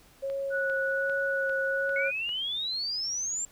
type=tone with vibrato; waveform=sine; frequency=544 Hz; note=C#5; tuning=33 cents flat; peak=-29 dBFS; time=0.22-2.11 s; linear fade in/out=20 ms; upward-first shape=sine; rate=1.3 Hz; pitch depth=18 cents each way
type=click train; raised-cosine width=0.3 ms; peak=-30 dBFS; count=6; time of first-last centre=0.3-2.292 s; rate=2.51 Hz
type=tone; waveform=sine; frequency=1473 Hz; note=F#6; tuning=8 cents flat; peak=-28 dBFS; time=0.5-2.12 s; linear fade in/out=50 ms
type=exponential sweep; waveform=sine; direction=up; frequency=2178 to 7459 Hz; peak=-29 dBFS; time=1.96-3.45 s; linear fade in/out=2 ms
effects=pink hiss -58 dBFS RMS until 3.51 s